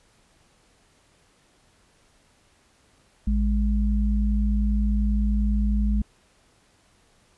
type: tone pair together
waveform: sine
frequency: 55.01 / 207.7 Hz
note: A1 / G#3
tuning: 0 / 0 cents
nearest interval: octave + major seventh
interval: 2300 cents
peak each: -20 / -25 dBFS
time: 3.27-6.02 s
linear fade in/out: 5 ms
effects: pink hiss -61 dBFS RMS until 7.37 s + resampled to 24000 Hz